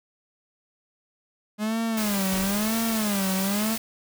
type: tone with vibrato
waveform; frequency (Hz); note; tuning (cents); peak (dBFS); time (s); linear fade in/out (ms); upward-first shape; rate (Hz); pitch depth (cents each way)
45% pulse; 207.7; G#3; 0; -24; 1.58-3.78; 50; sine; 1; 160
type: noise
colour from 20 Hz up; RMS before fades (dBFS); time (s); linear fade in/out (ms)
white; -31; 1.97-3.78; 5
type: noise with exponential decay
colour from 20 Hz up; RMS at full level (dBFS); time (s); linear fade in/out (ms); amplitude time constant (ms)
pink; -34; 2.32-3.43; 0; 240
effects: none